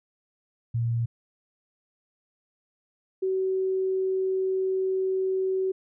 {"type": "tone pair in turn", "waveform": "sine", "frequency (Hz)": [116.7, 378.5], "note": ["A#2", "F#4"], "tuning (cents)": [2, 39], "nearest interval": "octave + minor sixth", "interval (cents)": 2037, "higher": "second", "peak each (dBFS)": -23, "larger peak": "neither", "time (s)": [[0.74, 1.06], [3.22, 5.72]], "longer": "second", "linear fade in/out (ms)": 10, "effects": []}